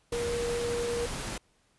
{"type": "tone in noise", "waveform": "sine", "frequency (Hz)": 474.8, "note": "A#4", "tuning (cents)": 32, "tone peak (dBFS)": -29, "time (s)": [0.12, 1.06], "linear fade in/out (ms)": 5, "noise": "pink", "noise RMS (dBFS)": -36, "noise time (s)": [0.12, 1.38], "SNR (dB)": 4, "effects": ["pink hiss -68 dBFS RMS until 1.78 s", "resampled to 24000 Hz"]}